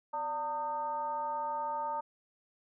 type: tone with frequency modulation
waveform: sine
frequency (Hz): 908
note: A#5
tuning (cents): -46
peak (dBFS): -32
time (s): 0.13-2.01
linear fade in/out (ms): 10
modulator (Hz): 326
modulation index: 0.69
effects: none